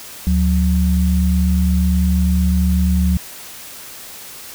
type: tone pair together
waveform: sine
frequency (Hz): 73.37 / 181.8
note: D2 / F#3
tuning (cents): -1 / -30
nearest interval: octave + major third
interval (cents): 1571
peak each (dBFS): -14 / -16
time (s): 0.27-3.17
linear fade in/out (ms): 0
effects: white hiss -35 dBFS RMS until 4.54 s